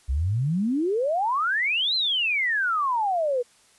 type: exponential two-way sweep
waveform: sine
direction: up then down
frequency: 60.6 to 4186 to 472.2 Hz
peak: -21 dBFS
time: 0.08-3.43 s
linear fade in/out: 20 ms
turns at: 1.95 s
effects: white hiss -58 dBFS RMS until 3.78 s + resampled to 24000 Hz